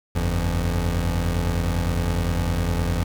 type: tone pair together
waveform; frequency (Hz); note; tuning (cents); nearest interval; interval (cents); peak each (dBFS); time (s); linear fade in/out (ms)
25% pulse; 47.67 / 85.5; G1 / F2; -48 / -36; minor seventh; 1012; -21 / -19; 0.15-3.04; 10
effects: 8-bit